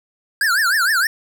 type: tone with vibrato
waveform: square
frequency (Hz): 1568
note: G6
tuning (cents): 0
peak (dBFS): -15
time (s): 0.41-1.07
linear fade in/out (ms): 2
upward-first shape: triangle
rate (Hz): 6.5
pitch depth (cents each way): 280
effects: none